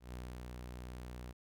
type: tone with ADSR envelope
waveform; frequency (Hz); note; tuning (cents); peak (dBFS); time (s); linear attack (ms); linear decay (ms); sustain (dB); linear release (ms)
sawtooth; 61.5; B1; -7; -39; 0-1.33; 130; 230; -2; 22
effects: none